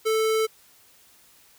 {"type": "tone", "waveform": "square", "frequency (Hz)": 440, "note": "A4", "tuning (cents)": 0, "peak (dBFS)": -21, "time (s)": [0.05, 0.47], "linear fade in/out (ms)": 20, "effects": ["white hiss -56 dBFS RMS until 1.58 s"]}